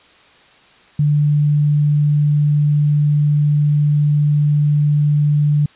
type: tone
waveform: sine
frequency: 147.6 Hz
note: D3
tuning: 9 cents sharp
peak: -11 dBFS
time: 0.99-5.66 s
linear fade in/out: 5 ms
effects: white hiss -48 dBFS RMS until 5.75 s + resampled to 8000 Hz